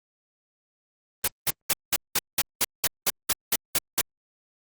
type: noise bursts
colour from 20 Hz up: white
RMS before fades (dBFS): -22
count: 13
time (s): 1.24-4.014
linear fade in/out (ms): 5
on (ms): 38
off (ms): 190
effects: Opus 24 kbps